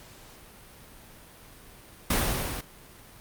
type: noise with level ramp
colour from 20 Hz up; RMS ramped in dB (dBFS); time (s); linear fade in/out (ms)
pink; -23 to -35; 2.1-2.61; 5
effects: pink hiss -50 dBFS RMS until 3.2 s + Opus 48 kbps